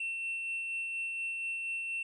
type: tone with tremolo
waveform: triangle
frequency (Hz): 2700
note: E7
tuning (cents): +41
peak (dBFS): -31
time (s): 0-2.03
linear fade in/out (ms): 5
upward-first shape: sine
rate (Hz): 4.2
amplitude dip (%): 25
effects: resampled to 22050 Hz